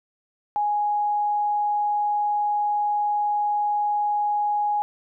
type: tone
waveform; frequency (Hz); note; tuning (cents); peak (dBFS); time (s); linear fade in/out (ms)
sine; 830.6; G#5; 0; -20; 0.56-4.82; 0
effects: none